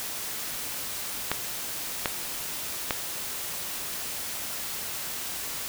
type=clicks; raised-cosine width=0.3 ms; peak=-8 dBFS; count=3; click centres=1.316 / 2.058 / 2.908 s; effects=white hiss -34 dBFS RMS until 5.68 s